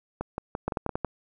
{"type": "two click trains", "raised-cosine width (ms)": 1, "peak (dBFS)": [-13, -16], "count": [5, 5], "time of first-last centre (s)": [[0.68, 1.047], [0.21, 0.893]], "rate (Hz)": [10.9, 5.86], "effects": []}